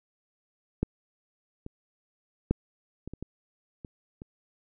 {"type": "clicks", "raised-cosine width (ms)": 3, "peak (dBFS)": [-12, -26, -10, -25, -26, -23, -27, -28], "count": 8, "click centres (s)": [0.83, 1.664, 2.51, 3.076, 3.136, 3.226, 3.848, 4.219], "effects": []}